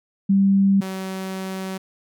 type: tone pair in turn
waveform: sine / sawtooth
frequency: 196 / 189.65 Hz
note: G3 / F#3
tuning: 0 / +43 cents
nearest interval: minor second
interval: 57 cents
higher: first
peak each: -13 / -23 dBFS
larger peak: first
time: 0.29-0.81 / 0.81-1.78 s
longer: second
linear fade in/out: 10 ms
effects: none